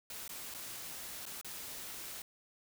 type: noise with dropouts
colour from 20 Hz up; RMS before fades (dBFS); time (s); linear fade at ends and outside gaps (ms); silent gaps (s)
white; -45; 0.1-2.22; 2; 0.279-0.292 / 0.541-0.546 / 1.255-1.263 / 1.413-1.446
effects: none